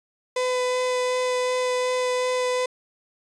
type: tone with vibrato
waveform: 35% pulse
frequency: 503 Hz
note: B4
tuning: 32 cents sharp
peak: -20 dBFS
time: 0.36-2.66 s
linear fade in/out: 5 ms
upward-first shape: sine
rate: 2.7 Hz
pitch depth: 8 cents each way
effects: resampled to 22050 Hz